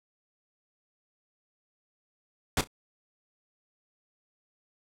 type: noise with echo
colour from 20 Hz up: pink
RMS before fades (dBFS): -25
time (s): 2.57-2.61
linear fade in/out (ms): 2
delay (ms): 32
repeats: 2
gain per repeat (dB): -15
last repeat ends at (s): 2.674
effects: low-pass 11000 Hz 12 dB/octave